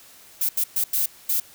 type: noise bursts at uneven times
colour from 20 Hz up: violet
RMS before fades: -22 dBFS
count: 5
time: 0.41-0.49 / 0.57-0.64 / 0.76-0.84 / 0.93-1.06 / 1.29-1.4 s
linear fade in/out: 5 ms
effects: white hiss -49 dBFS RMS until 1.54 s